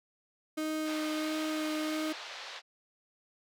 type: tone with vibrato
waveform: 35% pulse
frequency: 310 Hz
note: D#4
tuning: 6 cents flat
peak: -30 dBFS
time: 0.57-2.13 s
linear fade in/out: 10 ms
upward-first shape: sine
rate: 1.5 Hz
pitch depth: 10 cents each way
type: band-pass noise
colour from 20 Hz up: white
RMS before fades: -44 dBFS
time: 0.84-2.62 s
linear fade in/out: 50 ms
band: 520 to 4500 Hz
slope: 24 dB/octave
effects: none